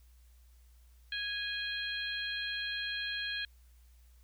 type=harmonic tone with a mistuned harmonic; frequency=828 Hz; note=G#5; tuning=5 cents flat; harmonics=2 / 3 / 4 / 5; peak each=-38 / -42 / -39 / -42 dBFS; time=1.12-3.45 s; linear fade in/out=2 ms; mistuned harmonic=4; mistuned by=-29 cents; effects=added 60 Hz sine -57 dBFS peak until 4.23 s + white hiss -71 dBFS RMS until 4.23 s